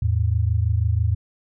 sine tone pair together, 82.41 / 108.55 Hz, E2 / A2, 0 / -23 cents, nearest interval perfect fourth, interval 477 cents, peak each -20 dBFS, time 0.02-1.15 s, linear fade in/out 5 ms, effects none

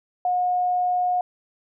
sine tone, 722 Hz, F#5, 43 cents flat, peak -19 dBFS, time 0.25-1.21 s, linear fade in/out 2 ms, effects none

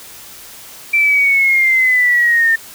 sine linear sweep, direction down, 2347 to 1802 Hz, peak -9 dBFS, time 0.93-2.56 s, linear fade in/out 10 ms, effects white hiss -36 dBFS RMS until 2.74 s

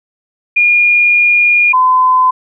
sine tone pair in turn, 2426 / 1020 Hz, D#7 / C6, -44 / -44 cents, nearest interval octave + minor third, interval 1500 cents, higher first, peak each -6 dBFS, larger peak neither, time 0.56-1.73 / 1.73-2.31 s, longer first, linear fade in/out 10 ms, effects none

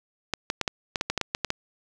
clicks, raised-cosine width 0.2 ms, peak -8 dBFS, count 12, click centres 0.337 / 0.501 / 0.613 / 0.678 / 0.958 / 1.011 / 1.1 / 1.177 / 1.213 / 1.349 / 1.447 / 1.504 s, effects none

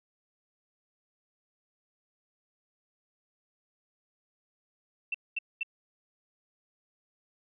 sine tone bursts, 2682 Hz, E7, 29 cents sharp, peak -28 dBFS, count 3, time 5.12-5.632 s, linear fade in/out 5 ms, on 24 ms, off 220 ms, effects none

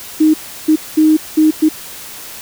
sine tone bursts at uneven times, 311.1 Hz, D#4, in tune, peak -6 dBFS, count 5, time 0.2-0.34 / 0.68-0.76 / 0.97-1.17 / 1.37-1.51 / 1.62-1.69 s, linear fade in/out 10 ms, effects white hiss -31 dBFS RMS until 2.41 s

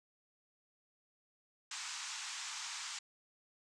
white band-pass noise, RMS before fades -44 dBFS, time 1.71-2.99 s, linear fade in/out 5 ms, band 850 to 7800 Hz, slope 48 dB/octave, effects none

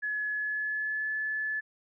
sine tone with pitch glide, 1700 to 1728.7 Hz, G#6 to A6, +40 to -31 cents, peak -29 dBFS, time 0.02-1.61 s, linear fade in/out 20 ms, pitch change +29 cents, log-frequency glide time 0.3-1.11 s, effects none

